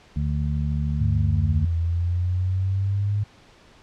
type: harmonic tone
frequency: 73.42 Hz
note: D2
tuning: in tune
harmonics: 1 / 2 / 3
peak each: -24 / -25 / -31 dBFS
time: 0.16-1.65 s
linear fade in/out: 5 ms
type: exponential two-way sweep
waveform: sine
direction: down then up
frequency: 104 to 83 to 104 Hz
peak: -20 dBFS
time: 1-3.24 s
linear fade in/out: 10 ms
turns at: 1.76 s
effects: pink hiss -52 dBFS RMS until 3.82 s + low-pass 5000 Hz 12 dB/octave